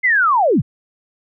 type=linear sweep; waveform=sine; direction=down; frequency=2111 to 77.78 Hz; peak=-11 dBFS; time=0.03-0.62 s; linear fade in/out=20 ms; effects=none